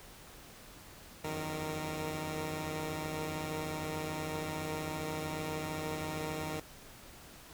10% pulse tone cluster, 84.1 / 91.8 / 155 / 462.4 Hz, E2 / F#2 / D#3 / A#4, +35 / -13 / -6 / -14 cents, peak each -38 / -38 / -29 / -37 dBFS, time 1.24-6.6 s, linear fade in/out 5 ms, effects pink hiss -53 dBFS RMS until 7.53 s

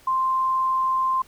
sine tone, 1046.5 Hz, C6, in tune, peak -19 dBFS, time 0.07-1.22 s, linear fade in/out 5 ms, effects pink hiss -53 dBFS RMS until 1.27 s

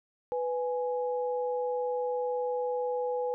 sine tone pair together, 495.9 / 834 Hz, B4 / G#5, +7 / +7 cents, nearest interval major sixth, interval 900 cents, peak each -29 / -35 dBFS, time 0.32-3.34 s, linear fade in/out 0 ms, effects none

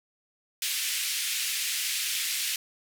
pink band-pass noise, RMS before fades -30 dBFS, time 0.62-2.56 s, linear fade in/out 2 ms, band 2200 to 15000 Hz, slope 24 dB/octave, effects none

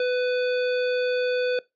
square tone, 498.5 Hz, B4, 16 cents sharp, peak -22 dBFS, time 0-1.59 s, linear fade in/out 2 ms, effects noise-tail reverb RT60 0.2 s tail -21 dB re dry + resampled to 11025 Hz

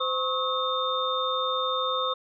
sine tone cluster, 516 / 1095 / 1282 / 3631 Hz, C5 / C#6 / E6 / A#7, -24 / -22 / -49 / -46 cents, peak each -30 dBFS, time 0-2.14 s, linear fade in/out 10 ms, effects none

